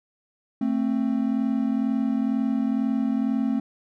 triangle tone pair together, 222.5 / 264.6 Hz, A3 / C4, +20 / +20 cents, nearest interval minor third, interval 300 cents, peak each -22 dBFS, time 0.61-3.6 s, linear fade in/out 5 ms, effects none

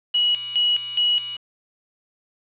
sine tone with tremolo, 2920 Hz, F#7, 24 cents flat, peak -16 dBFS, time 0.14-1.37 s, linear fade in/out 10 ms, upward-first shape square, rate 2.4 Hz, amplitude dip 75%, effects resampled to 8000 Hz + 7-bit

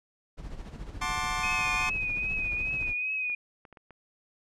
brown noise with tremolo, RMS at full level -37 dBFS, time 0.37-2.94 s, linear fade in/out 20 ms, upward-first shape sine, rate 14 Hz, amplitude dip 55%
25% pulse chord, D dominant seventh, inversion first, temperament just, 734.2 / 881 / 1057.2 / 1174.7 Hz, F#5 / A5 / C6 / D6, -14 / +2 / +18 / 0 cents, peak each -33 / -33 / -29 / -30 dBFS, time 1.01-1.9 s, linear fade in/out 10 ms
sine tone with vibrato, 2506 Hz, D#7, 12 cents sharp, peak -28 dBFS, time 1.43-3.35 s, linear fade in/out 5 ms, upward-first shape triangle, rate 2.5 Hz, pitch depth 50 cents each way
clicks, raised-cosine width 0.5 ms, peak -35 dBFS, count 11, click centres 2.423 / 2.523 / 2.569 / 2.711 / 2.826 / 2.876 / 3.299 / 3.652 / 3.727 / 3.772 / 3.907 s
effects low-pass 8000 Hz 12 dB/octave

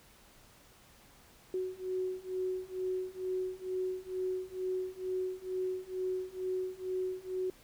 sine beating tone pair, 370 / 372.2 Hz, F#4 / F#4, 0 / +10 cents, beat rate 2.2 Hz, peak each -37 / -36 dBFS, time 1.54-7.5 s, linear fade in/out 2 ms, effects pink hiss -60 dBFS RMS until 7.63 s

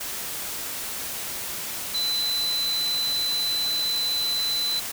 sine tone in noise, 4020 Hz, B7, 30 cents sharp, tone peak -23 dBFS, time 1.94-4.8 s, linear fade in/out 10 ms, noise white, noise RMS -32 dBFS, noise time 0-4.92 s, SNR +6 dB, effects none

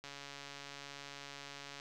click train, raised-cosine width 0.2 ms, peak -30 dBFS, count 249, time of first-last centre 0.04-1.799 s, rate 141 Hz, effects none

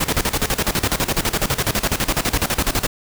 pink noise with tremolo, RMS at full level -18 dBFS, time 0-2.87 s, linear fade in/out 10 ms, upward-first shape square, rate 12 Hz, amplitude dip 80%, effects none

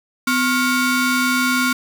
30% pulse ring-modulated tone, 830.6 Hz, G#5, in tune, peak -10 dBFS, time 0.27-1.73 s, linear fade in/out 5 ms, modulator 578 Hz, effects none

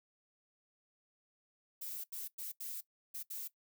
violet noise bursts at uneven times, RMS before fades -43 dBFS, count 6, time 1.81-2.04 / 2.12-2.28 / 2.38-2.52 / 2.6-2.81 / 3.14-3.23 / 3.3-3.48 s, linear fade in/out 10 ms, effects noise-tail reverb RT60 0.1 s tail -18 dB re dry

